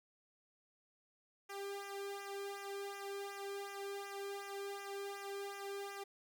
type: tone with flanger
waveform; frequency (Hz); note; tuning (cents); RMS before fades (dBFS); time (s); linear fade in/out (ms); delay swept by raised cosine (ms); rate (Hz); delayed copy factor
sawtooth; 398.5; G4; +28; -45; 1.49-6.04; 10; 0.23 to 1.11; 2.7; -0.95
effects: none